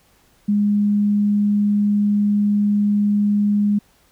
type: tone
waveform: sine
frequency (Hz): 205.9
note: G#3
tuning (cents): -15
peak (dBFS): -14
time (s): 0.48-3.79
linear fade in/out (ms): 10
effects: pink hiss -57 dBFS RMS until 4.11 s